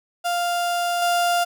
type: tone with level steps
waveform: 35% pulse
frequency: 698.5 Hz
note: F5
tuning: in tune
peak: -19 / -16 dBFS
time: 0.24-1.45 s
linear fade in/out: 20 ms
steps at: 1.02 s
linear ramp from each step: 2 ms
effects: none